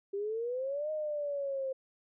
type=exponential two-way sweep; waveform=sine; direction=up then down; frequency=392 to 622.3 to 525 Hz; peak=-32 dBFS; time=0.13-1.73 s; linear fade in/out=10 ms; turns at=0.91 s; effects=none